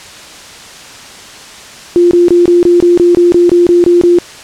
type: tone bursts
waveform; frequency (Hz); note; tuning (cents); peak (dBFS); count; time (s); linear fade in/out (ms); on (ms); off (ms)
sine; 349.2; F4; 0; -3; 13; 1.96-4.186; 0; 150; 23
effects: white hiss -31 dBFS RMS until 4.43 s + low-pass 7000 Hz 12 dB/octave